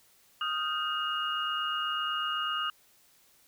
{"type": "tone cluster", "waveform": "sine", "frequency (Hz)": [1245, 1393, 1553, 2857], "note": ["D#6", "F6", "G6", "F7"], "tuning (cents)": [1, -5, -17, 39], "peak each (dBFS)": [-32, -38, -40, -33], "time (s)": [0.41, 2.7], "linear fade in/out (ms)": 2, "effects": ["white hiss -63 dBFS RMS until 3.47 s"]}